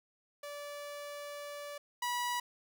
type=tone pair in turn; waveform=sawtooth; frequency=580 / 973.5 Hz; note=D5 / B5; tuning=-22 / -25 cents; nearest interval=major sixth; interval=897 cents; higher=second; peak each=-38 / -29 dBFS; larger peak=second; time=0.43-1.78 / 2.02-2.4 s; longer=first; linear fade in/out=5 ms; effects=none